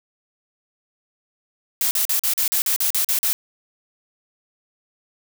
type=noise bursts; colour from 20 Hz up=blue; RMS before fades=-20 dBFS; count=11; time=1.81-3.33 s; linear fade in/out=0 ms; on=100 ms; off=42 ms; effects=none